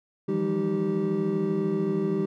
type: tone cluster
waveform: triangle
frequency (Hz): 161 / 174 / 201.6 / 312.2 / 388.4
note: E3 / F3 / G3 / D#4 / G4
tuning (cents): -41 / -6 / +49 / +6 / -16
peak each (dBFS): -31 / -31 / -27 / -30 / -25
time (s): 0.28-2.26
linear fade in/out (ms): 10
effects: none